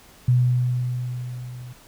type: tone with level ramp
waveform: sine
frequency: 124.2 Hz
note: B2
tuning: 10 cents sharp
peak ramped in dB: -13 to -35 dBFS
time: 0.28-1.73 s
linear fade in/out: 5 ms
effects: pink hiss -50 dBFS RMS until 1.87 s